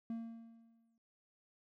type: tone with exponential decay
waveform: triangle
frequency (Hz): 228.7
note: A#3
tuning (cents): -33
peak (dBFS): -35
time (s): 0.1-0.98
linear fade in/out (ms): 2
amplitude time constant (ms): 190
effects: none